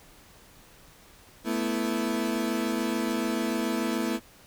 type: chord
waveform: 35% pulse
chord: A suspended second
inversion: none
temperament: equal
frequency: 220 / 246.9 / 329.6 Hz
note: A3 / B3 / E4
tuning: 0 / 0 / 0 cents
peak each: -29 dBFS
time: 1.44-4.2 s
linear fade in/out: 50 ms
effects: pink hiss -54 dBFS RMS until 4.46 s